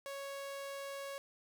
sawtooth tone, 554.4 Hz, C#5, in tune, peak -38 dBFS, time 0.06-1.18 s, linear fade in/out 0 ms, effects none

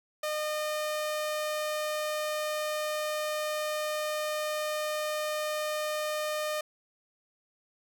sawtooth tone, 609 Hz, D#5, 37 cents flat, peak -26 dBFS, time 0.23-6.61 s, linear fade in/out 5 ms, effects none

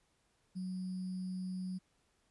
sine tone with sample-and-hold, 185 Hz, F#3, in tune, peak -37 dBFS, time 0.55-1.79 s, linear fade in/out 20 ms, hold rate 4900 Hz, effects pink hiss -75 dBFS RMS until 2.3 s + resampled to 24000 Hz

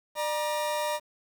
40% pulse tone pair together, 598.5 / 950 Hz, D5 / A#5, +33 / +33 cents, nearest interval minor sixth, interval 800 cents, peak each -29 / -30 dBFS, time 0.15-1 s, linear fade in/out 50 ms, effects 9-bit

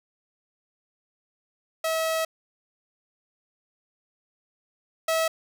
sawtooth tone pair in turn, 645 / 647.5 Hz, E5 / E5, -38 / -31 cents, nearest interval unison, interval 7 cents, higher second, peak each -20 / -18 dBFS, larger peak second, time 1.84-2.25 / 5.08-5.28 s, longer first, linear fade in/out 5 ms, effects none

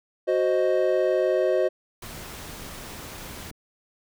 triangle chord, C diminished, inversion second, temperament equal, 370 / 523.3 / 622.3 Hz, Gb4 / C5 / Eb5, 0 / 0 / 0 cents, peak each -22 dBFS, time 0.27-1.69 s, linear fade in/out 20 ms
pink noise, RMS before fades -39 dBFS, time 2.02-3.51 s, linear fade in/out 5 ms
clicks, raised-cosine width 3 ms, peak -32 dBFS, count 5, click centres 2.493 / 2.665 / 2.787 / 3.31 / 3.513 s
effects none

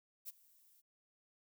violet noise with ADSR envelope, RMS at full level -44 dBFS, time 0.25-0.82 s, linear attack 35 ms, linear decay 26 ms, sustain -24 dB, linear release 25 ms, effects none

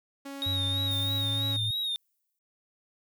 sawtooth tone, 277.2 Hz, C#4, in tune, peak -34 dBFS, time 0.25-1.57 s, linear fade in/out 10 ms
triangle tone with vibrato, 3729 Hz, A#7, in tune, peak -27 dBFS, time 0.42-1.96 s, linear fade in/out 0 ms, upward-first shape sine, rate 3.1 Hz, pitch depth 56 cents each way
sine tone with pitch glide, 95 to 107.25 Hz, F#2 to A2, +46 to -44 cents, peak -30 dBFS, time 0.46-1.71 s, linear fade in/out 5 ms, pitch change +210 cents, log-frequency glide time 0.6-1.42 s
violet noise with exponential decay, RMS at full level -43 dBFS, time 0.91-2.39 s, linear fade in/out 2 ms, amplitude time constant 320 ms
effects none

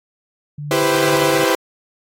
sine tone with tremolo, 146.83 Hz, D3, in tune, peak -24 dBFS, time 0.58-1.44 s, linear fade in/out 5 ms, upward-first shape triangle, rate 2.3 Hz, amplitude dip 45%
sawtooth chord, C major seventh, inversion first, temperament equal with one note detuned, 329.6 / 392 / 495.9 / 523.3 Hz, E4 / G4 / B4 / C5, 0 / 0 / +7 / 0 cents, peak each -16 dBFS, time 0.71-1.55 s, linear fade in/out 2 ms
effects AAC 48 kbps

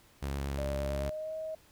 sawtooth tone with vibrato, 69.3 Hz, C#2, in tune, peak -29 dBFS, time 0.22-1.1 s, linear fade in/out 10 ms, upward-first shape triangle, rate 8.8 Hz, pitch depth 30 cents each way
sine tone with pitch glide, 594 to 633 Hz, D5 to D#5, +20 to +30 cents, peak -35 dBFS, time 0.58-1.55 s, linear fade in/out 5 ms, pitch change +110 cents, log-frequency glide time 0.81-1.34 s
effects pink hiss -62 dBFS RMS until 1.71 s

